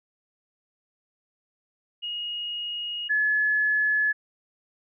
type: tone pair in turn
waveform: sine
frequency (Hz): 2876 / 1710.1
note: F#7 / A6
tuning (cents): -50 / -50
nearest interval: major sixth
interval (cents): 900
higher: first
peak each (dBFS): -29 / -20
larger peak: second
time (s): 2.02-3.09 / 3.09-4.13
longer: first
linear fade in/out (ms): 20
effects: none